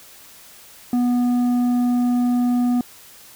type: tone with tanh clipping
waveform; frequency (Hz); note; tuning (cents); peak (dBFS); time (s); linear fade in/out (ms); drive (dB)
sine; 244.7; B3; -16; -17; 0.93-2.81; 2; 7
effects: white hiss -45 dBFS RMS until 3.35 s